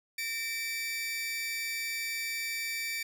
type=tone pair together; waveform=sawtooth; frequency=1826 / 2316 Hz; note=A#6 / D7; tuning=-36 / -25 cents; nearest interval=major third; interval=411 cents; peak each=-37 / -30 dBFS; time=0.18-3.03 s; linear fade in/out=5 ms; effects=none